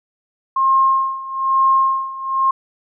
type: tone with tremolo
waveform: sine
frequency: 1068 Hz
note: C6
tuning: 35 cents sharp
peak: -10 dBFS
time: 0.56-2.51 s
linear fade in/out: 5 ms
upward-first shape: sine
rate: 1.1 Hz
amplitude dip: 85%
effects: none